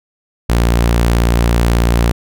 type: tone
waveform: sawtooth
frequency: 58.27 Hz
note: A#1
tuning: in tune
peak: -6 dBFS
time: 0.49-2.12 s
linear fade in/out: 10 ms
effects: none